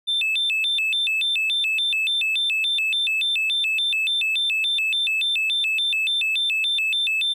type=tone with vibrato; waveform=triangle; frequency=3049 Hz; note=G7; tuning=49 cents flat; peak=-17 dBFS; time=0.07-7.34 s; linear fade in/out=20 ms; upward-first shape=square; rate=3.5 Hz; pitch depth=270 cents each way; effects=tanh soft clip ceiling -15 dBFS